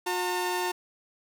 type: tone pair together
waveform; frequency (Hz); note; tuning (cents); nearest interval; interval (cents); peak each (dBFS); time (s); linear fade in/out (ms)
sawtooth; 360.2 / 906; F#4 / A#5; -46 / -50; octave + major third; 1596; -26; 0.06-0.72; 10
effects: none